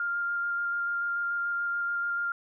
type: tone with vibrato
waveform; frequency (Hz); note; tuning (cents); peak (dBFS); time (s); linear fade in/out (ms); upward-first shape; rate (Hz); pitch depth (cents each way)
sine; 1400; F6; +4; -27; 0-2.32; 2; square; 6.9; 8
effects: none